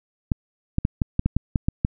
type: clicks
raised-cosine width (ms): 5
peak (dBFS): -7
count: 10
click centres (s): 0.318 / 0.784 / 0.851 / 1.018 / 1.194 / 1.26 / 1.366 / 1.558 / 1.685 / 1.849
effects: none